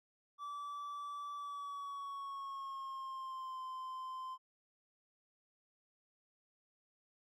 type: tone with pitch glide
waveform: triangle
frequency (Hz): 1157 to 1036.7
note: D6 to C6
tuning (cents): -26 to -16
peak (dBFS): -40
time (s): 0.38-4.38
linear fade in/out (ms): 50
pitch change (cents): -190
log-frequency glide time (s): 1.36-3.61
effects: none